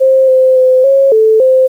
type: tone with pitch steps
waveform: sine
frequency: 528 / 519 / 514 / 545 / 439.2 / 520 Hz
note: C5 / C5 / C5 / C#5 / A4 / C5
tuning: +16 / -14 / -31 / -29 / -3 / -11 cents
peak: -4 dBFS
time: 0-1.68 s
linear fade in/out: 20 ms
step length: 280 ms
effects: 7-bit